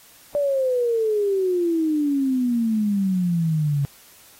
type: exponential sweep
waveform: sine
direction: down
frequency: 587.3 to 138.7 Hz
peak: -18 dBFS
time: 0.35-3.85 s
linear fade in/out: 0 ms
effects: white hiss -50 dBFS RMS until 4.39 s + AAC 48 kbps